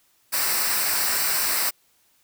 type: noise with comb filter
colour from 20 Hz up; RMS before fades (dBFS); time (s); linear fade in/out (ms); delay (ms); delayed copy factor
white; -23; 0.32-1.71; 20; 0.3; -0.65
effects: white hiss -63 dBFS RMS until 2.23 s